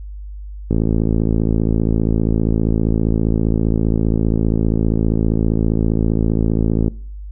click train, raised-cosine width 3 ms, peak -4 dBFS, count 341, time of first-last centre 0.71-6.881 s, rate 55.1 Hz, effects noise-tail reverb RT60 0.5 s tail -22 dB re dry + added 50 Hz sine -28 dBFS peak until 7.31 s

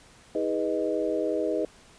sine tone cluster, 319.3 / 410.1 / 492.7 / 620 Hz, D#4 / G#4 / B4 / D#5, +45 / -22 / -4 / -6 cents, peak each -30 dBFS, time 0.35-1.65 s, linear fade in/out 2 ms, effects pink hiss -54 dBFS RMS until 1.98 s + resampled to 22050 Hz

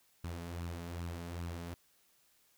sawtooth tone with flanger, 85.6 Hz, F2, 34 cents flat, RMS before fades -42 dBFS, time 0.24-1.74 s, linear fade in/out 0 ms, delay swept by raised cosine 0.71 to 4.81 ms, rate 2.5 Hz, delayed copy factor +0.5, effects white hiss -70 dBFS RMS until 2.57 s

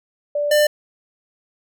sine / square tone pair in turn, 585 / 596.6 Hz, D5 / D5, -7 / +27 cents, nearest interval unison, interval 34 cents, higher second, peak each -18 / -13 dBFS, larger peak second, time 0.35-0.51 / 0.51-0.67 s, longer neither, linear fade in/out 5 ms, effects none

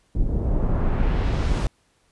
brown noise with low-pass filter sweep, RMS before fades -21 dBFS, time 0.15-1.67 s, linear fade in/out 2 ms, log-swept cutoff 280 to 10000 Hz, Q 0.87, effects pink hiss -64 dBFS RMS until 2.11 s + resampled to 24000 Hz

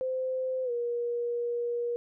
sine tone with pitch glide, 517 to 476.8 Hz, C5 to A#4, -21 to +39 cents, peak -28 dBFS, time 0.01-1.96 s, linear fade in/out 0 ms, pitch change -140 cents, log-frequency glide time 0.64-0.71 s, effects none

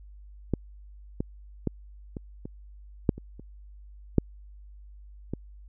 clicks, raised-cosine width 3 ms, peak -11 / -15 / -13 / -22 / -23 / -7 / -27 / -30 / -6 / -17 dBFS, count 10, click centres 0.537 / 1.205 / 1.673 / 2.168 / 2.455 / 3.092 / 3.18 / 3.396 / 4.183 / 5.336 s, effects added 50 Hz sine -45 dBFS peak until 5.68 s

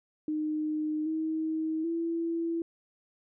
sine tone with pitch steps, 307 / 317.1 / 333.3 Hz, D#4 / D#4 / E4, -23 / +33 / +19 cents, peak -28 dBFS, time 0.28-2.62 s, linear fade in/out 2 ms, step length 780 ms, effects none

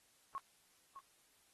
sine tone with echo, 1092 Hz, C#6, 26 cents flat, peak -39 dBFS, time 0.35-0.38 s, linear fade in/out 0 ms, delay 610 ms, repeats 1, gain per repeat -10 dB, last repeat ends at 0.99 s, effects white hiss -71 dBFS RMS until 1.53 s + AAC 32 kbps

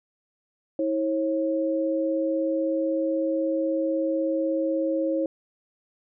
sine tone pair together, 322.1 / 541.7 Hz, E4 / C#5, -40 / -40 cents, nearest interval major sixth, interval 900 cents, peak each -25 dBFS, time 0.79-5.26 s, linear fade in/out 2 ms, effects none

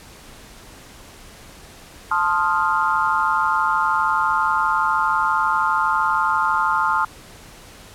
sine chord, F dominant seventh, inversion first, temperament equal, 880 / 1046.5 / 1244.5 / 1396.9 Hz, A5 / C6 / Eb6 / F6, 0 / 0 / 0 / 0 cents, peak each -22 dBFS, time 2.11-7.05 s, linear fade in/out 5 ms, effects pink hiss -43 dBFS RMS until 7.94 s + low-pass 12000 Hz 12 dB/octave

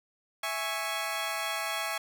15% pulse chord, C# minor, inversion first, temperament equal, 659.3 / 830.6 / 1108.7 Hz, E5 / G#5 / C#6, 0 / 0 / 0 cents, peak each -29 dBFS, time 0.43-1.98 s, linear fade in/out 5 ms, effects none

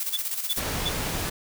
blue noise with tremolo, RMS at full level -28 dBFS, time 0-0.6 s, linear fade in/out 2 ms, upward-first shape square, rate 16 Hz, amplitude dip 55%
sine tone bursts, 3463 Hz, A7, 28 cents flat, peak -24 dBFS, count 3, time 0.13-0.893 s, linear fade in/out 10 ms, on 41 ms, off 320 ms
pink noise, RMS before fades -29 dBFS, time 0.57-1.3 s, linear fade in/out 10 ms
effects none

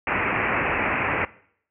white low-pass noise, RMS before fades -24 dBFS, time 0.07-1.25 s, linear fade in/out 2 ms, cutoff 2600 Hz, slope 96 dB/octave, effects noise-tail reverb RT60 0.6 s tail -19 dB re dry + high-pass 60 Hz 12 dB/octave

